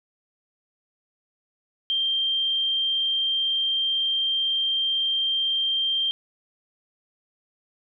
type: tone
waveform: sine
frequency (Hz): 3169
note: G7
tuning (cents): +18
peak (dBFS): -21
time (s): 1.9-6.11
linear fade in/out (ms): 0
effects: none